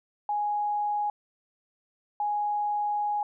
sine tone pair in turn, 830.6 / 830.6 Hz, G#5 / G#5, 0 / 0 cents, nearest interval unison, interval 0 cents, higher neither, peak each -25 dBFS, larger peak neither, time 0.29-1.1 / 2.2-3.23 s, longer second, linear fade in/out 2 ms, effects none

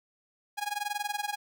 sawtooth tone with amplitude modulation, 825 Hz, G#5, 12 cents flat, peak -24 dBFS, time 0.57-1.36 s, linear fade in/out 20 ms, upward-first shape sine, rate 21 Hz, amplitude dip 90%, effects none

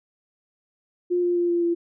sine tone with pitch steps, 354.5 / 351.2 / 348 / 344.8 / 341.6 Hz, F4 / F4 / F4 / F4 / F4, +26 / +10 / -6 / -22 / -38 cents, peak -19 dBFS, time 1.1-1.75 s, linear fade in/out 20 ms, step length 130 ms, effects none

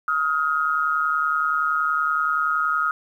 sine tone pair together, 1263.4 / 1414 Hz, D#6 / F6, +26 / +21 cents, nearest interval major second, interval 195 cents, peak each -21 / -23 dBFS, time 0.08-2.91 s, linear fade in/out 2 ms, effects 9-bit

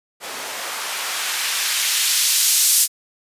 blue noise with band-pass filter sweep, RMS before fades -20 dBFS, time 0.2-2.88 s, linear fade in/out 50 ms, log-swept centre 470 to 7300 Hz, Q 0.73, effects resampled to 32000 Hz

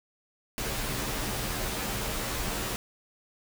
pink noise with comb filter, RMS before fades -32 dBFS, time 0.58-2.76 s, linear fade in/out 0 ms, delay 12 ms, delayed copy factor -1, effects none

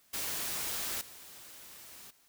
white noise with level steps, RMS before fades -36 / -51 dBFS, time 0.13-2.11 s, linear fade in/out 10 ms, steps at 1.01 s, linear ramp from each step 2 ms, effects white hiss -66 dBFS RMS until 2.28 s

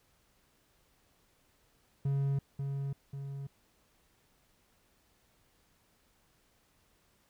triangle tone with echo, 138.59 Hz, C#3, in tune, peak -26 dBFS, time 2.05-2.39 s, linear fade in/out 5 ms, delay 540 ms, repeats 2, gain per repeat -5 dB, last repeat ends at 3.47 s, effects pink hiss -70 dBFS RMS until 7.29 s

